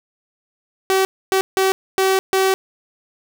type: tone bursts at uneven times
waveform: sawtooth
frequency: 382.2 Hz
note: G4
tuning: 44 cents flat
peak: -10 dBFS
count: 5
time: 0.9-1.05 / 1.32-1.41 / 1.57-1.72 / 1.98-2.19 / 2.33-2.54 s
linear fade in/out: 0 ms
effects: none